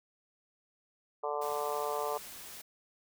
harmonic tone, 147 Hz, D3, 2 cents sharp, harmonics 3 / 4 / 5 / 6 / 7 / 8, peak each -37 / -38 / -39 / -40 / -40 / -41 dBFS, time 1.23-2.18 s, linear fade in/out 10 ms
white noise, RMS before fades -47 dBFS, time 1.41-2.62 s, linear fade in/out 10 ms
effects none

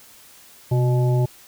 harmonic tone with a mistuned harmonic, 122.6 Hz, B2, 12 cents flat, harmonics 1 / 3 / 5 / 7, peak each -16 / -26 / -30 / -33 dBFS, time 0.71-1.26 s, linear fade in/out 10 ms, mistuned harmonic 1, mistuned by +66 cents, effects white hiss -48 dBFS RMS until 1.47 s

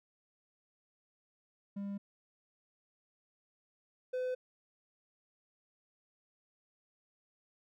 triangle tone pair in turn, 200 / 506.9 Hz, G3 / B4, +35 / +45 cents, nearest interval octave + major third, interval 1610 cents, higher second, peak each -35 / -31 dBFS, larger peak second, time 1.76-1.98 / 4.13-4.35 s, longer neither, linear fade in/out 10 ms, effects none

